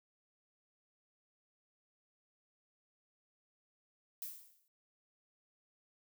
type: noise with exponential decay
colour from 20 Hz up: violet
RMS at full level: -41 dBFS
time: 4.22-4.68 s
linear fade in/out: 1 ms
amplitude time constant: 100 ms
effects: noise-tail reverb RT60 0.1 s tail -23 dB re dry